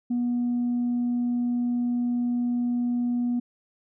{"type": "tone", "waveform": "sine", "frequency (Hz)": 242.4, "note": "B3", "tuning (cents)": -32, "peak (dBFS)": -21, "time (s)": [0.1, 3.4], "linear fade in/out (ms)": 10, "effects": ["tanh soft clip ceiling -20 dBFS"]}